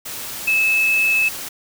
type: tone in noise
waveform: sine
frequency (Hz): 2603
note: E7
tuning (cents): -22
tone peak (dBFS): -14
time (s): 0.47-1.29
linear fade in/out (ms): 10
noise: white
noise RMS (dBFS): -30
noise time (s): 0.05-1.49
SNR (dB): +13
effects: none